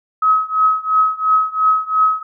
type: tone with tremolo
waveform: sine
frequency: 1277 Hz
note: D#6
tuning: 45 cents sharp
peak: -8 dBFS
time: 0.22-2.23 s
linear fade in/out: 5 ms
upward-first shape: triangle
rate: 2.9 Hz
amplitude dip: 95%
effects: none